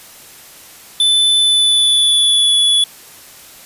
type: tone with pitch glide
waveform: square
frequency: 3511 to 3419 Hz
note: A7 to G#7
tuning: -4 to +50 cents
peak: -10 dBFS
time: 1-2.84 s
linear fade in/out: 2 ms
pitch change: -46 cents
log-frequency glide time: 1.4-2.54 s
effects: white hiss -39 dBFS RMS until 3.65 s + resampled to 32000 Hz